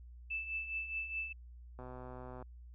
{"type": "tone with tremolo", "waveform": "sine", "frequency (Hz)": 2637, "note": "E7", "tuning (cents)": 0, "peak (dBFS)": -34, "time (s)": [0.3, 1.33], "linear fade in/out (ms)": 10, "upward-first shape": "triangle", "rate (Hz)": 4.8, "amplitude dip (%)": 70}
{"type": "click train", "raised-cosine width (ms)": 1, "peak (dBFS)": -35, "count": 81, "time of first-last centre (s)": [1.79, 2.425], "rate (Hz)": 126}
{"effects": ["added 60 Hz sine -50 dBFS peak until 2.74 s"]}